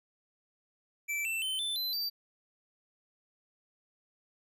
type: tone with pitch steps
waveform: square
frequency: 2326 / 2672 / 3069 / 3526 / 4050 / 4652 Hz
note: D7 / E7 / G7 / A7 / B7 / D8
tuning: -17 / +23 / -37 / +3 / +43 / -17 cents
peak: -32 dBFS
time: 1.08-2.1 s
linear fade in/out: 20 ms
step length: 170 ms
effects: none